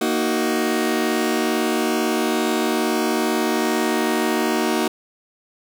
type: chord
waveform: sawtooth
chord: D# minor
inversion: second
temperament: just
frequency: 233.3 / 311.1 / 373.4 Hz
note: A#3 / D#4 / F#4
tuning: +2 / 0 / +16 cents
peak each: -19 dBFS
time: 0.01-4.88 s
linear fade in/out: 5 ms
effects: none